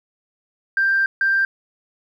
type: tone bursts at uneven times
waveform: sine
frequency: 1579 Hz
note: G6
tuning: 12 cents sharp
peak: -14 dBFS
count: 2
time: 0.77-1.06 / 1.21-1.45 s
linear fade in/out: 2 ms
effects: tanh soft clip ceiling -10 dBFS + 9-bit